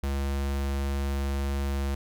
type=tone; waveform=square; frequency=69.3 Hz; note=C#2; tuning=in tune; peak=-27 dBFS; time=0.03-1.95 s; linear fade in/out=5 ms; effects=none